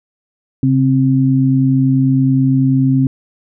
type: tone pair together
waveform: sine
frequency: 135.11 / 264.2 Hz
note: C#3 / C4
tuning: -44 / +17 cents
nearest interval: octave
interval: 1161 cents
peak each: -12 dBFS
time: 0.63-3.07 s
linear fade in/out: 2 ms
effects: none